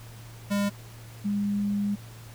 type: tone pair in turn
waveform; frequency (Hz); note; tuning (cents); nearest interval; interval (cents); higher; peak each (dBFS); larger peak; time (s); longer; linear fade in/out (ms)
square / sine; 202.2 / 203.5; G#3 / G#3; -46 / -35; unison; 11; second; -24; neither; 0.5-0.7 / 1.24-1.96; second; 20
effects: added 114 Hz sine -43 dBFS peak until 2.34 s + pink hiss -50 dBFS RMS until 2.34 s